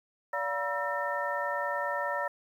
sine tone cluster, 576 / 706 / 959 / 1332 / 1815 Hz, D5 / F5 / A#5 / E6 / A#6, -34 / +19 / +49 / +18 / -47 cents, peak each -34 / -39 / -34 / -37 / -35 dBFS, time 0.33-2.28 s, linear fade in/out 5 ms, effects 10-bit

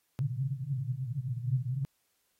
white band-pass noise, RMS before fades -33 dBFS, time 0.19-1.85 s, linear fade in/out 0 ms, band 120 to 140 Hz, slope 96 dB/octave, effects white hiss -75 dBFS RMS until 2.39 s + AAC 48 kbps

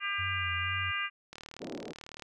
harmonic tone, 400 Hz, G4, 35 cents sharp, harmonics 3 / 4 / 5 / 6 / 7, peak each -37 / -37 / -37 / -37 / -37 dBFS, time 0-1.1 s, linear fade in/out 50 ms
sine tone with vibrato, 90.9 Hz, F#2, 30 cents flat, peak -37 dBFS, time 0.18-0.92 s, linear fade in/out 20 ms, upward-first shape sine, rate 2.1 Hz, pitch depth 69 cents each way
click train, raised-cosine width 0.2 ms, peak -27 dBFS, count 35, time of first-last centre 1.33-2.222 s, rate 38.1 Hz
pink band-pass noise, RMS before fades -41 dBFS, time 1.6-1.93 s, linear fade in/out 20 ms, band 220 to 540 Hz, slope 24 dB/octave
effects none

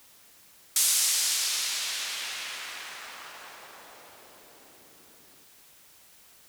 violet noise with low-pass filter sweep, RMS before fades -32 dBFS, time 0.76-5.44 s, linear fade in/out 2 ms, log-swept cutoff 8700 to 240 Hz, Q 0.87, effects white hiss -56 dBFS RMS until 6.48 s

